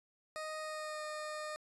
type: tone with pitch glide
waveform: 20% pulse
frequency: 622.3 to 610.9 Hz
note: D#5 to D#5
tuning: 0 to -32 cents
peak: -35 dBFS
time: 0.36-1.56 s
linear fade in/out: 0 ms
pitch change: -32 cents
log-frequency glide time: 0.6-1.03 s
effects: resampled to 24000 Hz